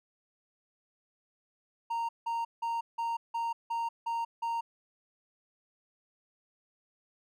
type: tone bursts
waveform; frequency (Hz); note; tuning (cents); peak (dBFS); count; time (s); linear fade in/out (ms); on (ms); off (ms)
triangle; 926; A#5; -12; -28; 8; 1.9-4.61; 10; 190; 170
effects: none